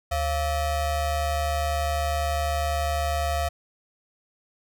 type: ring-modulated tone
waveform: square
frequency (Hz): 307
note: D#4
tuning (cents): -23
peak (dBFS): -21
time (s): 0.11-3.49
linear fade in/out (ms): 10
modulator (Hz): 381
effects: none